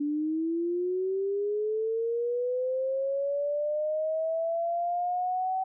sine linear sweep, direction up, 288.4 to 761 Hz, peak -26 dBFS, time 0-5.64 s, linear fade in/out 10 ms, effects none

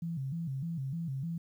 sine tone with vibrato, 150 Hz, D3, 37 cents sharp, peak -33 dBFS, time 0.02-1.38 s, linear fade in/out 5 ms, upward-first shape square, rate 3.3 Hz, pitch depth 190 cents each way, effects 11-bit

